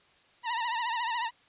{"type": "tone with vibrato", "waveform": "sawtooth", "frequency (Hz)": 940, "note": "A#5", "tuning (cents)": 14, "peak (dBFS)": -25, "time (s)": [0.43, 1.31], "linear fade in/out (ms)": 50, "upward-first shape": "triangle", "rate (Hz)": 14, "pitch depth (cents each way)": 110, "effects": ["white hiss -62 dBFS RMS until 1.48 s", "resampled to 8000 Hz"]}